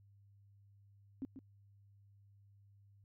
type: tone with echo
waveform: sine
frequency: 267.3 Hz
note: C4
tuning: 37 cents sharp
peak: -38 dBFS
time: 1.22-1.25 s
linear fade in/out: 0 ms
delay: 140 ms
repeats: 1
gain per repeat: -9 dB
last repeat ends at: 1.39 s
effects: added 100 Hz sine -62 dBFS peak until 3.04 s